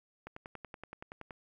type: click train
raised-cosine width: 0.5 ms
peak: -29 dBFS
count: 12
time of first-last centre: 0.27-1.308 s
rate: 10.6 Hz
effects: 11-bit